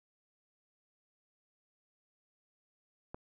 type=click; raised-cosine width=1 ms; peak=-28 dBFS; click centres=3.145 s; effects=none